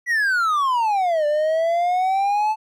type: exponential two-way sweep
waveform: triangle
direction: down then up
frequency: 1975.5 to 587.3 to 878 Hz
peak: -15 dBFS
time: 0.06-2.56 s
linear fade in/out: 50 ms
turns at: 1.26 s
effects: none